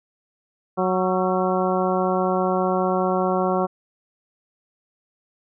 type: harmonic tone with a mistuned harmonic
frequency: 185 Hz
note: F#3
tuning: in tune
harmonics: 1 / 2 / 3 / 4 / 5 / 6 / 7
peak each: -25 / -24 / -25 / -25 / -31 / -28 / -32 dBFS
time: 0.77-3.67 s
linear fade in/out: 20 ms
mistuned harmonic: 7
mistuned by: +66 cents
effects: none